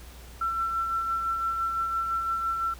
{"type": "tone with tremolo", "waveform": "sine", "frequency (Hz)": 1345, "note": "E6", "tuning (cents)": 34, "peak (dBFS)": -24, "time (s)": [0.41, 2.74], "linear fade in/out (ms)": 5, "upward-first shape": "sine", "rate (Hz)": 5.9, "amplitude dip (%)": 35, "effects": ["added 60 Hz sine -44 dBFS peak until 2.79 s", "pink hiss -50 dBFS RMS until 2.79 s"]}